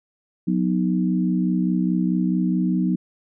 sine chord, B major, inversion second, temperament equal with one note detuned, 182.03 / 246.9 / 311.1 Hz, F#3 / B3 / D#4, -28 / 0 / 0 cents, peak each -20 / -24 / -25 dBFS, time 0.47-2.96 s, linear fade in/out 10 ms, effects none

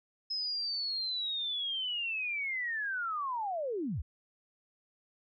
sine linear sweep, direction down, 5150 to 48.37 Hz, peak -32 dBFS, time 0.3-4.02 s, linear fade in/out 10 ms, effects none

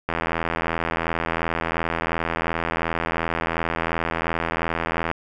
click train, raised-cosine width 0.5 ms, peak -8 dBFS, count 417, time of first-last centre 0.09-5.114 s, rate 82.8 Hz, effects none

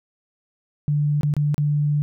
sine tone with dropouts, 147.3 Hz, D3, 6 cents sharp, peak -17 dBFS, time 0.88-2.02 s, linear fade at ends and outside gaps 0 ms, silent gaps 1.21-1.232 / 1.339-1.366 / 1.544-1.58 s, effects none

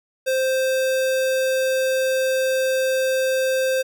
square tone, 523.3 Hz, C5, in tune, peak -19 dBFS, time 0.26-3.83 s, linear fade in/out 20 ms, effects none

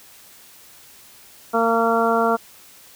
harmonic tone, 229 Hz, A#3, 31 cents flat, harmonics 1 / 2 / 3 / 4 / 5 / 6, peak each -24 / -21 / -21 / -25 / -25 / -23 dBFS, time 1.53-2.37 s, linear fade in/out 20 ms, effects white hiss -47 dBFS RMS until 2.95 s

